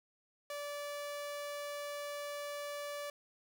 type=tone; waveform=sawtooth; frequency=580 Hz; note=D5; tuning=22 cents flat; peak=-36 dBFS; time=0.5-3.1 s; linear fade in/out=2 ms; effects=none